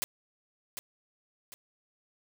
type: noise with echo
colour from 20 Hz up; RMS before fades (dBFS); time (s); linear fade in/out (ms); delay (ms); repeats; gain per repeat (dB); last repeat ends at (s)
white; -31; 0.02-0.04; 0; 750; 2; -8; 1.54
effects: none